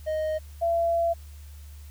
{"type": "tone pair in turn", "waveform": ["triangle", "sine"], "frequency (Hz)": [622.3, 675.4], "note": ["D#5", "E5"], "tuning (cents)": [0, 42], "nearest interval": "minor second", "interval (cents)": 142, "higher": "second", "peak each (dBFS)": [-23, -21], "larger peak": "second", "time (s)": [[0.06, 0.39], [0.61, 1.14]], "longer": "second", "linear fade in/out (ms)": 20, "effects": ["added 73 Hz sine -41 dBFS peak until 1.9 s", "white hiss -56 dBFS RMS until 1.9 s"]}